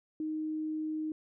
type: tone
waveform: sine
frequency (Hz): 311.1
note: D#4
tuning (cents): 0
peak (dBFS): -32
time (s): 0.2-1.12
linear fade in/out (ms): 2
effects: none